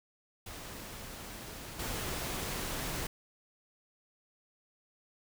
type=noise with level steps; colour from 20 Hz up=pink; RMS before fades=-45 / -37 dBFS; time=0.46-3.07 s; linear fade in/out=5 ms; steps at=1.79 s; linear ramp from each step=5 ms; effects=none